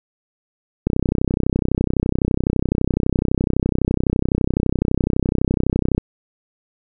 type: click train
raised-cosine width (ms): 3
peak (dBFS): -4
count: 164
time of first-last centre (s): 0.87-5.98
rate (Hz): 31.9
effects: none